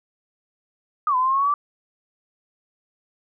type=exponential two-way sweep; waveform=sine; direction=down then up; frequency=1269 to 1000 to 1175 Hz; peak=-17 dBFS; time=1.07-1.54 s; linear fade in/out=2 ms; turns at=1.16 s; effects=none

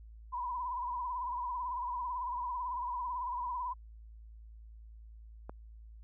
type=tone with vibrato; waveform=sine; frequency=987.8 Hz; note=B5; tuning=in tune; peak=-34 dBFS; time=0.32-3.74 s; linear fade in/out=20 ms; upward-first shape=triangle; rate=18 Hz; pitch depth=87 cents each way
type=click; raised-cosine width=1 ms; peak=-29 dBFS; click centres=5.495 s
effects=added 55 Hz sine -49 dBFS peak until 6.03 s

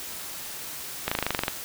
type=slowing click train; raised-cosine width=0.3 ms; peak=-8 dBFS; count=11; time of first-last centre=1.08-1.481 s; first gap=35 ms; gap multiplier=1.03; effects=white hiss -37 dBFS RMS until 1.64 s

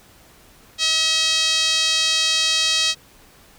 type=tone with band-pass filter; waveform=5% pulse; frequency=640 Hz; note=D#5; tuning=49 cents sharp; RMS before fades=-19 dBFS; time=0.78-2.95 s; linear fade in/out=50 ms; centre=3900 Hz; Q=1.5; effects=pink hiss -50 dBFS RMS until 3.58 s

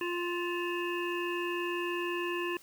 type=harmonic tone with a mistuned harmonic; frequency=349.2 Hz; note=F4; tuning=in tune; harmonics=1 / 3 / 5 / 7 / 8; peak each=-33 / -38 / -40 / -41 / -42 dBFS; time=0.01-2.57 s; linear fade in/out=2 ms; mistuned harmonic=7; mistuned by=+89 cents; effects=white hiss -57 dBFS RMS until 2.62 s

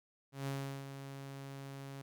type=tone with ADSR envelope; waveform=sawtooth; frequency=137.4 Hz; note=C#3; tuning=15 cents flat; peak=-32 dBFS; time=0.32-2.02 s; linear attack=150 ms; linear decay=370 ms; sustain=-9 dB; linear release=8 ms; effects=none

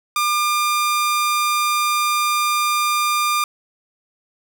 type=tone; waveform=sawtooth; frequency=1200 Hz; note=D6; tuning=37 cents sharp; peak=-13 dBFS; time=0.16-3.44 s; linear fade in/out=2 ms; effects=none

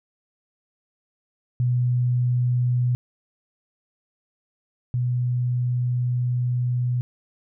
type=tone pair in turn; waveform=sine; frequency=123.47 / 123.47 Hz; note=B2 / B2; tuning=0 / 0 cents; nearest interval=unison; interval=0 cents; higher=neither; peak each=-18 / -20 dBFS; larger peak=first; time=1.6-2.95 / 4.94-7.01 s; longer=second; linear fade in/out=0 ms; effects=none

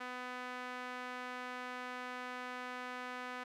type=tone with band-pass filter; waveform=sawtooth; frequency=250 Hz; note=B3; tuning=21 cents sharp; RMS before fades=-44 dBFS; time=0-3.44 s; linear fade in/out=10 ms; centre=1500 Hz; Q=1.2; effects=none

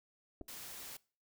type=clicks; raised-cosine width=2 ms; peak=-34 dBFS; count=2; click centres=0.412 / 0.415 s
type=noise; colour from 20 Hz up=white; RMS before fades=-48 dBFS; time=0.48-0.97 s; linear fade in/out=5 ms
effects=noise-tail reverb RT60 0.4 s tail -23 dB re dry

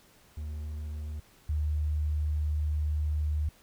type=tone pair in turn; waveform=triangle / sine; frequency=75.6 / 75.6 Hz; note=D#2 / D#2; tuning=-49 / -49 cents; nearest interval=unison; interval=0 cents; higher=neither; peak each=-32 / -26 dBFS; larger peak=second; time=0.37-1.2 / 1.49-3.49 s; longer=second; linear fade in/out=5 ms; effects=pink hiss -60 dBFS RMS until 3.62 s

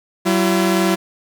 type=tone pair together; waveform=sawtooth; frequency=189.7 / 338 Hz; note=F#3 / E4; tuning=+43 / +43 cents; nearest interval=minor seventh; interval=1000 cents; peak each=-13 dBFS; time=0.25-0.96 s; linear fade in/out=20 ms; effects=none

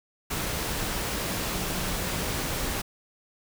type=tone in noise; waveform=sine; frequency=179.9 Hz; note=F#3; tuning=48 cents flat; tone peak=-38 dBFS; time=1.28-2.24 s; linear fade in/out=10 ms; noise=pink; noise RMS=-30 dBFS; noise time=0.3-2.82 s; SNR=-11 dB; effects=none

